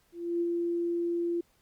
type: tone with ADSR envelope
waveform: sine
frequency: 343 Hz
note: F4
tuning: 31 cents flat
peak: -25 dBFS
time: 0.12-1.41 s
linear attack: 290 ms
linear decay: 39 ms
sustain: -2 dB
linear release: 7 ms
effects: pink hiss -68 dBFS RMS until 1.61 s + Opus 48 kbps